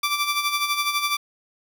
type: tone with tremolo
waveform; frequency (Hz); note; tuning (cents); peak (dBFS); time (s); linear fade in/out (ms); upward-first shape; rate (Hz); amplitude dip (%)
15% pulse; 1170; D6; -7; -13; 0.03-1.17; 5; sine; 12; 60
effects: none